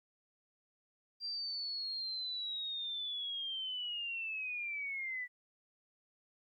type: linear sweep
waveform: sine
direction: down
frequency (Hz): 4747 to 1954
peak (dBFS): -37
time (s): 1.2-5.28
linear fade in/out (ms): 50
effects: 13-bit